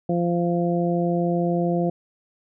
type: harmonic tone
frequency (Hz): 173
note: F3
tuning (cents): -16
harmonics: 1 / 2 / 3 / 4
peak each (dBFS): -22 / -25 / -27 / -28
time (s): 0.09-1.9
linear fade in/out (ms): 5
effects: none